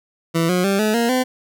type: tone with pitch steps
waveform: 20% pulse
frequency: 165.5 / 180.48 / 196.81 / 214.6 / 234.1 / 255.2 Hz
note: E3 / F#3 / G3 / A3 / A#3 / C4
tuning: +7 / -43 / +7 / -43 / +8 / -43 cents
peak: -11 dBFS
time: 0.34-1.24 s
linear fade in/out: 20 ms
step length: 150 ms
effects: none